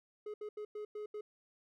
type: tone bursts at uneven times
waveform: triangle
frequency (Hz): 421.4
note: G#4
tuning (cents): +25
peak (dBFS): -38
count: 6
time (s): 0.26-0.34 / 0.41-0.49 / 0.57-0.65 / 0.75-0.85 / 0.95-1.06 / 1.14-1.21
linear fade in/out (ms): 5
effects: none